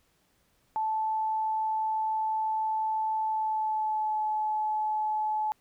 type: tone with pitch glide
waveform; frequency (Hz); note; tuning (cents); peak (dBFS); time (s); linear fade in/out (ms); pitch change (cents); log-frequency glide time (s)
sine; 874 to 859; A5 to A5; -12 to -42; -26; 0.76-5.52; 0; -30; 3.23-4.22
effects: pink hiss -69 dBFS RMS until 5.6 s